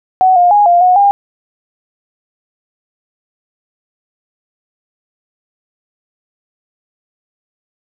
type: tone with pitch steps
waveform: sine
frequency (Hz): 748 / 709 / 825 / 698 / 729 / 805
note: F#5 / F5 / G#5 / F5 / F#5 / G5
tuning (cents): +19 / +26 / -12 / -1 / -26 / +46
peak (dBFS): -5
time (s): 0.21-1.11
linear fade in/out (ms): 0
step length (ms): 150
effects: none